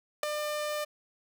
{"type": "tone with ADSR envelope", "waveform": "sawtooth", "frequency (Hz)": 599, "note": "D5", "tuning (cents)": 34, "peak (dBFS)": -18, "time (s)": [0.23, 0.85], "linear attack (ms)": 4, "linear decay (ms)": 3, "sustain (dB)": -9, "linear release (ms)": 14, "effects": []}